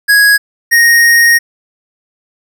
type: tone pair in turn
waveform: square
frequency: 1661.2 / 1864.6 Hz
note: G#6 / A#6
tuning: 0 / 0 cents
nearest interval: major second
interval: 200 cents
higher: second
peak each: -5 dBFS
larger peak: neither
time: 0.08-0.38 / 0.71-1.39 s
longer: second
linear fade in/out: 20 ms
effects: none